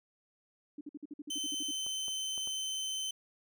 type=tone bursts; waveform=sine; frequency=293.7 Hz; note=D4; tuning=in tune; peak=-40 dBFS; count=12; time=0.78-1.712 s; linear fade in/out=5 ms; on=30 ms; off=52 ms
type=tone; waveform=25% pulse; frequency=3073 Hz; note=G7; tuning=35 cents flat; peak=-31 dBFS; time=1.3-3.11 s; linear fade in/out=5 ms
type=clicks; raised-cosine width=1 ms; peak=-37 dBFS; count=4; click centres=1.865 / 2.082 / 2.378 / 2.474 s
effects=none